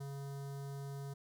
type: tone with notch filter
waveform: square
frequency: 139.2 Hz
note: C#3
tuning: 8 cents sharp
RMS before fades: -44 dBFS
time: 0-1.14 s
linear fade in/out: 10 ms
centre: 2500 Hz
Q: 0.78
effects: none